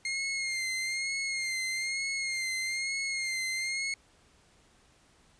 sawtooth tone with vibrato, 2124 Hz, C7, 25 cents sharp, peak -27 dBFS, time 0.05-3.94 s, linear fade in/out 2 ms, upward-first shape sine, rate 1.1 Hz, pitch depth 45 cents each way, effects pink hiss -63 dBFS RMS until 5.39 s + resampled to 22050 Hz

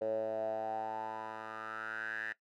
10% pulse tone with band-pass filter sweep, 110 Hz, A2, in tune, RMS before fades -38 dBFS, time 0.01-2.33 s, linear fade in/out 10 ms, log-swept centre 520 to 1800 Hz, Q 8, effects noise-tail reverb RT60 0.1 s tail -17 dB re dry

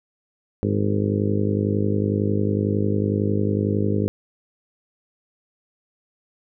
harmonic tone with a mistuned harmonic, 51 Hz, G#1, 31 cents flat, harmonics 2 / 3 / 4 / 5 / 6 / 7 / 8 / 9 / 10, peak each -23 / -33 / -24 / -33 / -27 / -33 / -27 / -31 / -35 dBFS, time 0.63-4.08 s, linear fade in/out 0 ms, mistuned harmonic 10, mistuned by +17 cents, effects none

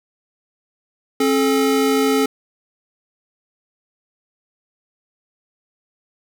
square tone pair together, 269.4 / 431.3 Hz, C#4 / A4, -49 / -35 cents, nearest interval minor sixth, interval 814 cents, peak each -18 dBFS, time 1.2-2.26 s, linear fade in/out 5 ms, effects none

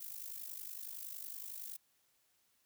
violet noise with amplitude modulation, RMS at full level -43 dBFS, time 0-1.77 s, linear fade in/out 10 ms, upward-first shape sine, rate 50.8 Hz, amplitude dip 75%, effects white hiss -75 dBFS RMS until 2.65 s

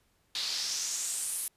pink noise with band-pass filter sweep, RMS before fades -34 dBFS, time 0.35-1.48 s, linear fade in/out 2 ms, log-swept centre 4000 to 11000 Hz, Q 3.4, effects pink hiss -71 dBFS RMS until 1.56 s + resampled to 32000 Hz

